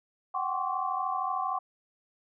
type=tone cluster; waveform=sine; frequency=745 / 778 / 1060 / 1144 Hz; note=F#5 / G5 / C6 / D6; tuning=+12 / -13 / +22 / -46 cents; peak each=-34 / -35 / -33 / -33 dBFS; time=0.34-1.59 s; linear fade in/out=10 ms; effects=none